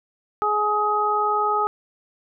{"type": "harmonic tone", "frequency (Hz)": 420, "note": "G#4", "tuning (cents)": 19, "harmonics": [1, 2, 3], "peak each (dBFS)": [-26, -23, -21], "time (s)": [0.42, 1.67], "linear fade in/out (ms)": 0, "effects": []}